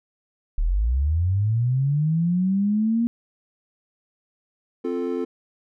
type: linear sweep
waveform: sine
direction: up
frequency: 34.65 to 236.8 Hz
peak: -18 dBFS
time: 0.58-3.07 s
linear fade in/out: 0 ms
type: chord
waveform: triangle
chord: F major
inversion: second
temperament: equal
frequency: 261.6 / 349.2 / 440 Hz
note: C4 / F4 / A4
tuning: 0 / 0 / 0 cents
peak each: -26 dBFS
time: 4.84-5.25 s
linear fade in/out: 10 ms
effects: none